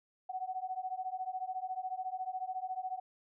sine beating tone pair, 740 / 754 Hz, F#5 / F#5, 0 / +32 cents, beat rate 14 Hz, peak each -39 / -39 dBFS, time 0.29-3 s, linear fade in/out 10 ms, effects none

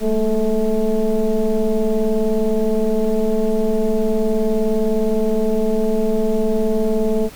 sine tone with frequency modulation, 223.8 Hz, A3, 30 cents sharp, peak -14 dBFS, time 0-7.3 s, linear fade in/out 50 ms, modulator 214 Hz, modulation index 1.6, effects pink hiss -40 dBFS RMS until 7.35 s

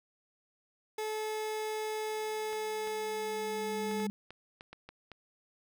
30% pulse tone, 431.9 Hz, A4, 32 cents flat, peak -31 dBFS, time 0.98-4.07 s, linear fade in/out 5 ms
sine tone with exponential growth, 201.8 Hz, G#3, 49 cents flat, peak -32 dBFS, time 2.07-4.1 s, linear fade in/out 0 ms, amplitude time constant 440 ms
clicks, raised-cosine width 0.3 ms, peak -31 dBFS, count 9, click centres 2.53 / 2.874 / 3.913 / 4.001 / 4.306 / 4.609 / 4.73 / 4.89 / 5.117 s
effects none

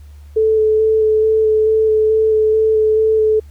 sine tone with vibrato, 436 Hz, A4, 16 cents flat, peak -10 dBFS, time 0.36-3.4 s, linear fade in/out 10 ms, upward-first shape square, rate 2.3 Hz, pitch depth 10 cents each way, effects added 73 Hz sine -35 dBFS peak until 3.5 s + pink hiss -55 dBFS RMS until 3.5 s

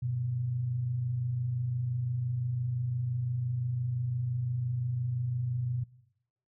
sine tone pair together, 98 / 123.83 Hz, G2 / B2, 0 / +5 cents, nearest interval major third, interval 405 cents, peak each -40 / -29 dBFS, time 0.02-5.84 s, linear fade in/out 10 ms, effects noise-tail reverb RT60 0.8 s tail -21 dB re dry

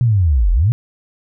sine linear two-way sweep, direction down then up, 126.7 to 38.89 to 126.7 Hz, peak -10 dBFS, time 0.01-0.72 s, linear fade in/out 0 ms, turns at 0.52 s, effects none

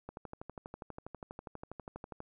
click train, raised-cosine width 1 ms, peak -29 dBFS, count 27, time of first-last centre 0.09-2.204 s, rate 12.3 Hz, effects none

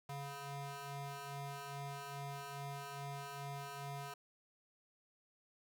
20% pulse ring-modulated tone, 281.2 Hz, C#4, 25 cents sharp, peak -36 dBFS, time 0.09-4.14 s, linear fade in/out 5 ms, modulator 423 Hz, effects none

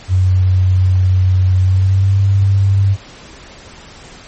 sine tone with pitch glide, 92.8 to 98.26 Hz, F#2 to G2, +6 to +5 cents, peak -8 dBFS, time 0.08-2.97 s, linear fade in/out 50 ms, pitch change +99 cents, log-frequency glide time 1.61-2.18 s, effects pink hiss -37 dBFS RMS until 4.27 s + MP3 32 kbps

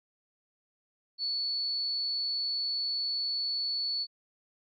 sine tone, 4435 Hz, C#8, in tune, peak -29 dBFS, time 1.18-4.07 s, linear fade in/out 50 ms, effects AAC 48 kbps

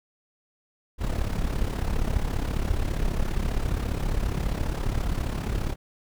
brown noise with amplitude modulation, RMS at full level -23 dBFS, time 0.98-5.76 s, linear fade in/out 50 ms, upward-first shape sine, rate 34.8 Hz, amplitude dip 70%, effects none

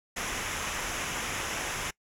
pink noise with comb filter, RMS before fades -33 dBFS, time 0.16-1.91 s, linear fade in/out 10 ms, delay 0.23 ms, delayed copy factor -0.6, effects noise-tail reverb RT60 0.1 s tail -23 dB re dry + low-pass 10000 Hz 12 dB/octave

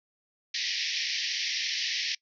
white band-pass noise, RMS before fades -31 dBFS, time 0.54-2.15 s, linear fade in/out 5 ms, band 1800 to 5800 Hz, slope 96 dB/octave, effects noise-tail reverb RT60 0.1 s tail -24 dB re dry

